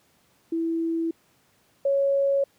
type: tone pair in turn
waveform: sine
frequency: 329.6 / 554.3 Hz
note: E4 / C#5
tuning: 0 / 0 cents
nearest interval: major sixth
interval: 900 cents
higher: second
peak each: -23 / -19 dBFS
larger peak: second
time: 0.52-1.11 / 1.85-2.44 s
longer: neither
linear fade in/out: 5 ms
effects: pink hiss -63 dBFS RMS until 2.58 s + high-pass 100 Hz 12 dB/octave

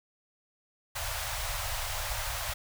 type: band-stop noise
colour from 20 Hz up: pink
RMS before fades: -34 dBFS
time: 0.95-2.54 s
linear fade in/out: 10 ms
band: 110 to 580 Hz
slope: 48 dB/octave
effects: none

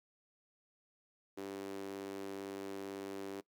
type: tone with high-pass filter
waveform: sawtooth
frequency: 97.9 Hz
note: G2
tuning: 2 cents flat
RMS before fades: -44 dBFS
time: 1.37-3.41 s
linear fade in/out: 10 ms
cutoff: 340 Hz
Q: 4.2
effects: noise-tail reverb RT60 0.1 s tail -20 dB re dry

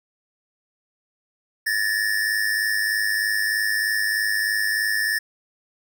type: tone pair together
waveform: square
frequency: 1736 / 1839.2 Hz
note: A6 / A#6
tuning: -24 / -24 cents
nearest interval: minor second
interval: 100 cents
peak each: -23 / -25 dBFS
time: 1.66-5.19 s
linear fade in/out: 10 ms
effects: none

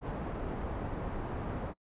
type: low-pass noise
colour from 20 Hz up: pink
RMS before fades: -37 dBFS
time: 0.01-1.74 s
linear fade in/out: 50 ms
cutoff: 1000 Hz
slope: 12 dB/octave
effects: noise-tail reverb RT60 0.1 s tail -25 dB re dry + resampled to 8000 Hz

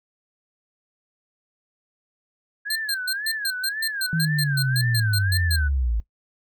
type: tone with vibrato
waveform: sine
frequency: 1631 Hz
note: G#6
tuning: 32 cents flat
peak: -26 dBFS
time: 2.65-5.69 s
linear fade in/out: 20 ms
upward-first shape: sine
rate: 1.9 Hz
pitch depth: 160 cents each way
type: tone bursts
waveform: sawtooth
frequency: 4174 Hz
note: C8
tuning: 5 cents flat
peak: -20 dBFS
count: 16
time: 2.7-5.562 s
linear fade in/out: 5 ms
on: 57 ms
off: 130 ms
type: linear sweep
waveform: sine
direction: down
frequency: 164 to 52.6 Hz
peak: -20 dBFS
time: 4.13-6 s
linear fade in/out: 0 ms
effects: noise-tail reverb RT60 0.1 s tail -17 dB re dry

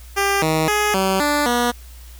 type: tone with pitch steps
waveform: 10% pulse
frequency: 397.5 / 158.1 / 418.7 / 191.2 / 293.1 / 241.4 Hz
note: G4 / D#3 / G#4 / G3 / D4 / B3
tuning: +24 / +28 / +14 / -43 / -3 / -39 cents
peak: -8 dBFS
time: 0.16-1.72 s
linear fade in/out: 20 ms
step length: 260 ms
effects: added 60 Hz sine -37 dBFS peak until 2.19 s + white hiss -47 dBFS RMS until 2.19 s

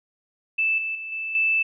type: tone with level steps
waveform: sine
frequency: 2637 Hz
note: E7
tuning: in tune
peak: -19 / -25 / -31 / -27 / -18 dBFS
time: 0.58-1.63 s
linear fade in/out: 10 ms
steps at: 0.78 / 0.95 / 1.12 / 1.35 s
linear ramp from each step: 2 ms
effects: none

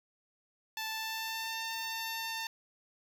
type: tone with pitch glide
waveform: 10% pulse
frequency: 880 to 901.1 Hz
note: A5 to A5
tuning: 0 to +41 cents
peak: -27 dBFS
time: 0.77-2.47 s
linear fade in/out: 2 ms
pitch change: +41 cents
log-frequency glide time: 0.88-1.61 s
effects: none

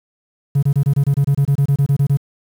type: tone bursts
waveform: triangle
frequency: 140.2 Hz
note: C#3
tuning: 20 cents sharp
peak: -8 dBFS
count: 16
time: 0.55-2.172 s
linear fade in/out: 10 ms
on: 77 ms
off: 26 ms
effects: tanh soft clip ceiling -6 dBFS + 7-bit

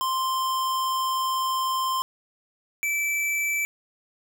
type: tone pair in turn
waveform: square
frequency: 1046 / 2319 Hz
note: C6 / D7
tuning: -1 / -22 cents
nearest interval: octave + major second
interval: 1379 cents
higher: second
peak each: -24 dBFS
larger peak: neither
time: 0.01-2.02 / 2.83-3.65 s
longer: first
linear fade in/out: 0 ms
effects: none

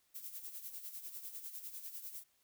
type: noise with tremolo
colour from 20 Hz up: violet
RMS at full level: -45 dBFS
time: 0.14-2.24 s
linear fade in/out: 20 ms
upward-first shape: sine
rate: 10 Hz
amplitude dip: 65%
effects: white hiss -75 dBFS RMS until 2.43 s

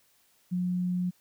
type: tone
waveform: sine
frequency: 179.8 Hz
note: F#3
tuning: 49 cents flat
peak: -26 dBFS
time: 0.51-1.11 s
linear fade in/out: 20 ms
effects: white hiss -66 dBFS RMS until 1.2 s

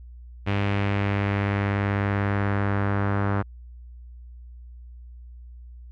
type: tone with low-pass filter sweep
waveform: sawtooth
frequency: 100.4 Hz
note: G2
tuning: 42 cents sharp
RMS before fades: -24 dBFS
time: 0.46-3.43 s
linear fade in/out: 20 ms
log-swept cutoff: 2600 to 1400 Hz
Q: 2.1
effects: added 60 Hz sine -40 dBFS peak until 5.91 s

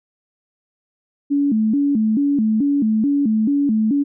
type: tone with vibrato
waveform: sine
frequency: 248.8 Hz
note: B3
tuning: 13 cents sharp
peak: -14 dBFS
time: 1.3-4.04 s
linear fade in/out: 20 ms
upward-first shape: square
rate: 2.3 Hz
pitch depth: 230 cents each way
effects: none

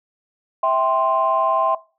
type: chord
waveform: sine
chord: C major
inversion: first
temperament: just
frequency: 654.1 / 784.9 / 1046.5 Hz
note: E5 / G5 / C6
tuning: -14 / +2 / 0 cents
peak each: -19 / -22 / -18 dBFS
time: 0.63-1.75 s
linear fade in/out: 5 ms
effects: noise-tail reverb RT60 0.3 s tail -17 dB re dry + tanh soft clip ceiling -7 dBFS

